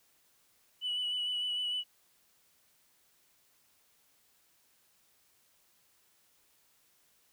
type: tone with vibrato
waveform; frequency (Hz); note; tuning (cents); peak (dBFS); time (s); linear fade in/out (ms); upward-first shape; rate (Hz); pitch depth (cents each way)
sine; 2960; F#7; 0; -30; 0.81-1.84; 50; triangle; 6.6; 28
effects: tanh soft clip ceiling -28 dBFS + white hiss -69 dBFS RMS until 7.32 s